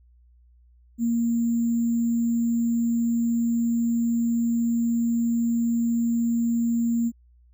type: tone with sample-and-hold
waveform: sine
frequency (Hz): 233.1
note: A#3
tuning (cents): 0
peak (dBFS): -20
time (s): 0.98-7.12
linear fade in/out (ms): 50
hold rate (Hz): 7350
effects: added 60 Hz sine -53 dBFS peak until 7.53 s